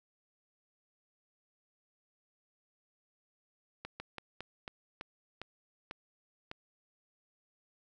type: slowing click train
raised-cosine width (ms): 0.3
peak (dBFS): -25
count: 9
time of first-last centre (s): 3.85-6.514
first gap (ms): 150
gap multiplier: 1.22
effects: none